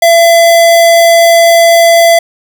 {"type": "tone", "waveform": "square", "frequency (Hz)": 674, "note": "E5", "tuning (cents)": 38, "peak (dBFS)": -3, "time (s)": [0.02, 2.19], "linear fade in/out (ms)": 5, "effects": []}